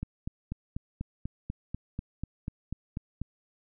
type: click train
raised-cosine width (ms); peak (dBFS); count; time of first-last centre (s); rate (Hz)
5; -21; 14; 0.03-3.216; 4.08
effects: none